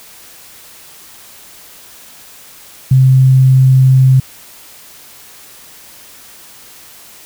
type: tone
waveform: sine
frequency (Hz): 131.1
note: C3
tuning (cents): +4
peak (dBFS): -4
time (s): 2.91-4.2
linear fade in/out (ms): 5
effects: white hiss -38 dBFS RMS until 7.25 s